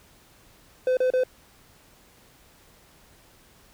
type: tone bursts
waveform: triangle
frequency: 510 Hz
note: C5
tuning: 44 cents flat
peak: -17 dBFS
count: 3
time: 0.87-1.236 s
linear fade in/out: 2 ms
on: 100 ms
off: 33 ms
effects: pink hiss -56 dBFS RMS until 3.73 s